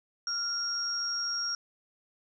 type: tone pair together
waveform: sine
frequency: 1396.9 / 5588 Hz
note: F6 / F8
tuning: 0 / 0 cents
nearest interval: 2 octaves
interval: 2400 cents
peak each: -37 / -30 dBFS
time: 0.27-1.55 s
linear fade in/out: 2 ms
effects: none